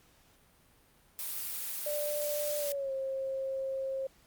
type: noise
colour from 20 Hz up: blue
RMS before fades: -37 dBFS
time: 1.19-2.72 s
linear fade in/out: 0 ms
type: tone with pitch glide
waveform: sine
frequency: 590 to 534.8 Hz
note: D5 to C5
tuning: +8 to +38 cents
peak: -32 dBFS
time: 1.86-4.07 s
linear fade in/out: 5 ms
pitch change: -170 cents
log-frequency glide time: 2.59-2.92 s
effects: pink hiss -64 dBFS RMS until 4.26 s + Opus 48 kbps